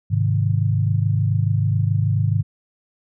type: chord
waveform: sine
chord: Ab major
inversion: none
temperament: equal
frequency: 103.83 / 130.81 / 155.56 Hz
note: Ab2 / C3 / Eb3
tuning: 0 / 0 / 0 cents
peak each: -18 / -22 / -23 dBFS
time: 0.1-2.43 s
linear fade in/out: 20 ms
effects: none